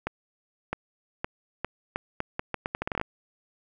accelerating click train, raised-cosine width 0.5 ms, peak -13 dBFS, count 17, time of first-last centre 0.07-3.014 s, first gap 660 ms, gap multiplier 0.78, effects none

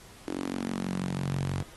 sawtooth tone with high-pass filter sweep, 46.15 Hz, F#1, 4 cents flat, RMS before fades -32 dBFS, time 0.27-1.63 s, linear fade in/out 10 ms, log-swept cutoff 310 to 110 Hz, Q 4, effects pink hiss -52 dBFS RMS until 1.76 s + AAC 32 kbps

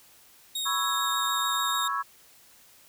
sawtooth tone with vibrato, 3729 Hz, A#7, in tune, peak -26 dBFS, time 0.55-1.88 s, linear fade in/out 5 ms, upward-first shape sine, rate 6.8 Hz, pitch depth 16 cents each way
sine chord, C# minor seventh, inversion third, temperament equal, 987.8 / 1108.7 / 1318.5 / 1661.2 Hz, B5 / C#6 / E6 / G#6, 0 / 0 / 0 / 0 cents, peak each -35 / -29 / -32 / -35 dBFS, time 0.65-2.03 s, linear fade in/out 20 ms
effects white hiss -56 dBFS RMS until 2.88 s

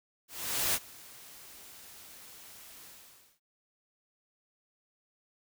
white noise with ADSR envelope, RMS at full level -28 dBFS, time 0.28-3.4 s, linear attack 460 ms, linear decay 48 ms, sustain -23 dB, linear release 550 ms, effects none

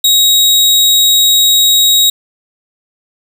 sawtooth tone, 3800 Hz, A#7, 33 cents sharp, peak -3 dBFS, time 0.04-2.1 s, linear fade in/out 5 ms, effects none

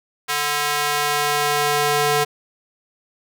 square tone with high-pass filter sweep, 146.9 Hz, D3, 1 cent sharp, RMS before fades -20 dBFS, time 0.28-2.25 s, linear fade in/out 20 ms, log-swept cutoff 1200 to 460 Hz, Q 0.8, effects none

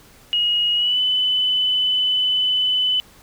sine tone with pitch glide, 2885 to 3008 Hz, F#7 to F#7, -44 to +28 cents, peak -16 dBFS, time 0.33-3 s, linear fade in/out 0 ms, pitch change +72 cents, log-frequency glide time 0.75-1 s, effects pink hiss -49 dBFS RMS until 3.22 s

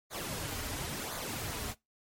pink noise with flanger, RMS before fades -38 dBFS, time 0.1-1.75 s, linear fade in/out 50 ms, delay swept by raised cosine 0.36 to 5.96 ms, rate 0.96 Hz, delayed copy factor -0.65, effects noise-tail reverb RT60 0.2 s tail -23 dB re dry + MP3 64 kbps

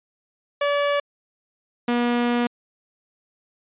sawtooth tone pair in turn, 574 / 240.6 Hz, D5 / B3, -40 / -45 cents, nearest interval octave + minor third, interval 1505 cents, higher first, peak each -15 dBFS, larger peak neither, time 0.61-1 / 1.88-2.47 s, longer second, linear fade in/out 5 ms, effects resampled to 8000 Hz

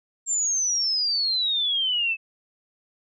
sine exponential sweep, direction down, 7459 to 2597 Hz, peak -21 dBFS, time 0.26-2.17 s, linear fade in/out 50 ms, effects none

